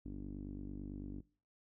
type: tone with low-pass filter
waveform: sawtooth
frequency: 49 Hz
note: G1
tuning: in tune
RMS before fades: -45 dBFS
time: 0.05-1.21 s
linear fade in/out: 10 ms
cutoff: 280 Hz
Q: 5.8
effects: noise-tail reverb RT60 0.4 s tail -21 dB re dry